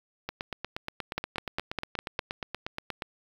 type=two click trains; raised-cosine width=0.3 ms; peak=-17 / -13 dBFS; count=24 / 6; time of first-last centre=0.29-3.022 / 1.18-2.192 s; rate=8.42 / 4.94 Hz; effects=7-bit